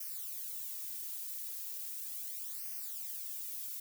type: noise with flanger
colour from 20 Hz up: violet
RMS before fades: -42 dBFS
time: 0-3.8 s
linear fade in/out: 5 ms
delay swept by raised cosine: 0.26 to 2.86 ms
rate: 0.37 Hz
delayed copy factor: -0.8
effects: none